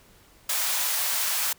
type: high-pass noise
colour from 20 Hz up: white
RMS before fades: -26 dBFS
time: 0.49-1.53 s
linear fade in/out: 5 ms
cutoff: 640 Hz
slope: 24 dB/octave
effects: pink hiss -56 dBFS RMS until 1.58 s